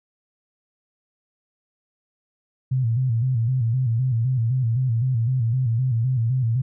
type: tone with vibrato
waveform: sine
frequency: 121.7 Hz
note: B2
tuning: 25 cents flat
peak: -18 dBFS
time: 2.71-6.62 s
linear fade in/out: 10 ms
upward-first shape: square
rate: 3.9 Hz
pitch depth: 110 cents each way
effects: none